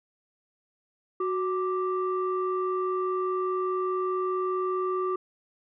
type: tone pair together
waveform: sine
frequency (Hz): 370.1 / 1175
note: F#4 / D6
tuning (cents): 0 / +1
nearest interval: octave + minor sixth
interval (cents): 2001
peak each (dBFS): -26 / -29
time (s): 1.2-5.16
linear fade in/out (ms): 5
effects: tanh soft clip ceiling -19 dBFS